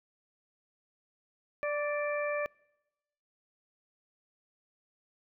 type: harmonic tone with a mistuned harmonic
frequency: 588 Hz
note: D5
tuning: 2 cents sharp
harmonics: 1 / 2 / 3 / 4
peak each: -31 / -39 / -39 / -40 dBFS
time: 1.63-2.46 s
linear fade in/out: 0 ms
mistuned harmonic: 2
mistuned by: -18 cents
effects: noise-tail reverb RT60 1.0 s tail -26 dB re dry